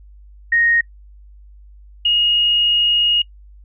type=tone pair in turn; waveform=sine; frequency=1864.7 / 2869 Hz; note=A#6 / F7; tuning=0 / +46 cents; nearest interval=perfect fifth; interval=746 cents; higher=second; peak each=-12 dBFS; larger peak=neither; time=0.52-0.81 / 2.05-3.22 s; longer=second; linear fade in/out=5 ms; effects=noise-tail reverb RT60 0.1 s tail -23 dB re dry + added 50 Hz sine -40 dBFS peak until 3.64 s